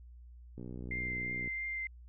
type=click train; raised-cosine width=3 ms; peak=-31 dBFS; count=56; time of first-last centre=0.58-1.476 s; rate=61.4 Hz
type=tone with vibrato; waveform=sine; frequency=2093 Hz; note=C7; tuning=in tune; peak=-35 dBFS; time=0.91-1.87 s; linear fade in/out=2 ms; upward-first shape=triangle; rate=3 Hz; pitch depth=11 cents each way
effects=added 60 Hz sine -50 dBFS peak until 2.08 s